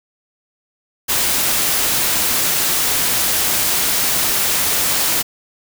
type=noise; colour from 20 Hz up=white; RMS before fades=-17 dBFS; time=1.08-5.23 s; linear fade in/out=20 ms; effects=none

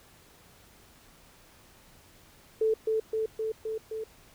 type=tone with echo; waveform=sine; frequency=440 Hz; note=A4; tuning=in tune; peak=-22 dBFS; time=2.61-2.74 s; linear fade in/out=5 ms; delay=260 ms; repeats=5; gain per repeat=-2 dB; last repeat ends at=4.04 s; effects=pink hiss -57 dBFS RMS until 4.34 s

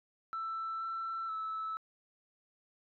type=tone with pitch steps; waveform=sine; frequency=1328 / 1338 / 1307 Hz; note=E6 / E6 / E6; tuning=+12 / +25 / -15 cents; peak=-34 dBFS; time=0.33-1.77 s; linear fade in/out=0 ms; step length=480 ms; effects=tanh soft clip ceiling -32 dBFS

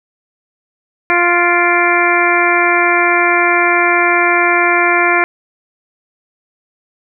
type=harmonic tone with a mistuned harmonic; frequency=349.2 Hz; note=F4; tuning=in tune; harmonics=1 / 2 / 3 / 4 / 5 / 6 / 7; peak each=-17 / -17 / -17 / -17 / -17 / -17 / -17 dBFS; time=1.1-5.24 s; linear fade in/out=0 ms; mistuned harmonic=7; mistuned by=-61 cents; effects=none

